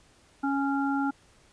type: harmonic tone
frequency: 277.2 Hz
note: C#4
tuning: in tune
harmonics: 1 / 3 / 5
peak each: -26 / -31 / -33 dBFS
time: 0.43-1.11 s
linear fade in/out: 10 ms
effects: pink hiss -60 dBFS RMS until 1.52 s + resampled to 22050 Hz